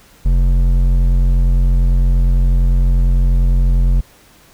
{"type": "tone with hard clipping", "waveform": "triangle", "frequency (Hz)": 44.36, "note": "F1", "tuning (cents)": 28, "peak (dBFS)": -11, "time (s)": [0.25, 4.01], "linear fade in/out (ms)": 10, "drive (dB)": 12, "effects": ["pink hiss -47 dBFS RMS until 4.53 s"]}